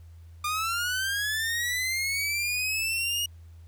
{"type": "linear sweep", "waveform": "sawtooth", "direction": "up", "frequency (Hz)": [1200, 2886], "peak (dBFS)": -23, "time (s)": [0.44, 3.26], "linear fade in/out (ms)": 5, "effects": ["added 83 Hz sine -45 dBFS peak until 3.67 s", "pink hiss -66 dBFS RMS until 3.67 s"]}